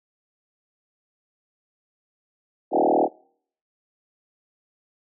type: tone with frequency modulation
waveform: sine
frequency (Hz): 550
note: C#5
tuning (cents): -14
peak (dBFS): -16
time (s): 2.71-3.09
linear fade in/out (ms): 50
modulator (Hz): 39.1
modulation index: 6.7
effects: noise-tail reverb RT60 0.6 s tail -25 dB re dry